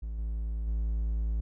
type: tone with level steps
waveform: triangle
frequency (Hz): 54.9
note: A1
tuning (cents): -3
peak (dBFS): -31 / -28 / -25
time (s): 0.02-1.41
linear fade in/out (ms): 10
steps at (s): 0.18 / 0.67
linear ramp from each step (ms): 5
effects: none